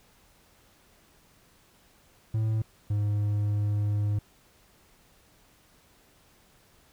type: tone pair in turn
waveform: triangle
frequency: 110 / 103.63 Hz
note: A2 / G#2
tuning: 0 / -3 cents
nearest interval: minor second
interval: 103 cents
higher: first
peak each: -22 dBFS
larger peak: neither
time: 2.34-2.62 / 2.9-4.19 s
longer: second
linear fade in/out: 5 ms
effects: pink hiss -61 dBFS RMS until 6.92 s